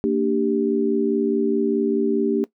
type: chord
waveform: sine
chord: G minor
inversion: first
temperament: equal with one note detuned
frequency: 228.9 / 293.7 / 392 Hz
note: Bb3 / D4 / G4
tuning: -31 / 0 / 0 cents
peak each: -22 / -22 / -21 dBFS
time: 0.04-2.44 s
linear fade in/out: 0 ms
effects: noise-tail reverb RT60 0.1 s tail -18 dB re dry